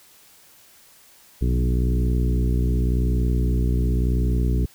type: harmonic tone with a mistuned harmonic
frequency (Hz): 60.9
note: B1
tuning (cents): -24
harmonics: 1 / 2 / 3 / 4 / 5 / 6 / 7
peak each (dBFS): -19 / -25 / -29 / -31 / -33 / -35 / -36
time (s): 1.41-4.66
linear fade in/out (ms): 10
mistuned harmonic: 2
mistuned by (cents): +37
effects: white hiss -52 dBFS RMS until 4.74 s